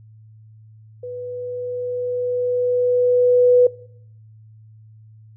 sine tone with level ramp, 493.9 Hz, B4, in tune, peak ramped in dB -28 to -8 dBFS, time 1.03-3.67 s, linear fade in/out 5 ms, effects noise-tail reverb RT60 0.7 s tail -22 dB re dry + added 109 Hz sine -43 dBFS peak until 5.36 s

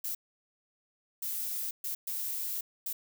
violet noise bursts at uneven times, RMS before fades -35 dBFS, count 5, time 0.04-0.15 / 1.22-1.71 / 1.84-1.95 / 2.07-2.61 / 2.86-2.93 s, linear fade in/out 5 ms, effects none

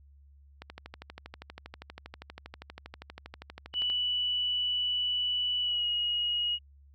click train, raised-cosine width 0.3 ms, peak -26 dBFS, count 42, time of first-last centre 0.62-3.9 s, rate 12.5 Hz
sine tone with pitch glide, 2960 to 2891 Hz, F#7 to F#7, 0 to -41 cents, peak -27 dBFS, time 3.73-6.59 s, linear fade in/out 50 ms, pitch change -41 cents, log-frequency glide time 5.61-5.86 s
effects added 70 Hz sine -54 dBFS peak until 6.94 s

